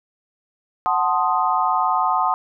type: chord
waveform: sine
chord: F# diminished seventh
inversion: none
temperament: equal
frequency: 740 / 880 / 1046.5 / 1244.5 Hz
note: F#5 / A5 / C6 / Eb6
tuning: 0 / 0 / 0 / 0 cents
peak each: -22 dBFS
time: 0.86-2.34 s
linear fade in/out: 0 ms
effects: none